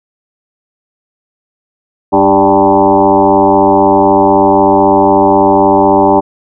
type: tone with frequency modulation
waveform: sine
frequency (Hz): 587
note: D5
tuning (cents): -1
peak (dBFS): -4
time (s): 2.12-6.21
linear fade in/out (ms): 20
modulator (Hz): 96.1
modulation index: 3.7
effects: none